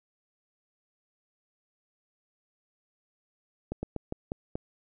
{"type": "slowing click train", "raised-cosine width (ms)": 2, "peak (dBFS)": -19, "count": 6, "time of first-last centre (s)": [3.72, 4.555], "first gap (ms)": 110, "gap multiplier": 1.21, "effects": []}